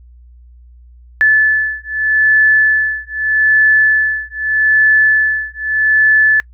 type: beating tone pair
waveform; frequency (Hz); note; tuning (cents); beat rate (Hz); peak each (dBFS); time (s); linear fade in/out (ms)
sine; 1736 / 1736.81; A6 / A6; -24 / -23; 0.81; -12; 1.21-6.4; 0
effects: noise-tail reverb RT60 0.1 s tail -24 dB re dry + added 60 Hz sine -38 dBFS peak until 6.53 s